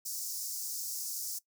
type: high-pass noise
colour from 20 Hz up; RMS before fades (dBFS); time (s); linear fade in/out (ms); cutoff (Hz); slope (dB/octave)
pink; -38; 0.05-1.39; 10; 5100; 48
effects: noise-tail reverb RT60 0.1 s tail -19 dB re dry